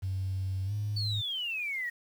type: tone with pitch glide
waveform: sine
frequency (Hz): 95.1 to 104.31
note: F#2 to G#2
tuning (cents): +48 to +8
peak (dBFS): -29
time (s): 0.02-1.22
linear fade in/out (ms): 20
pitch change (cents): +160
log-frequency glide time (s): 0.65-0.73
type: exponential sweep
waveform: sine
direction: down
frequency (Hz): 4537 to 1864.7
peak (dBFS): -31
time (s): 0.96-1.9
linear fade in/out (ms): 10
effects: tanh soft clip ceiling -23 dBFS + 9-bit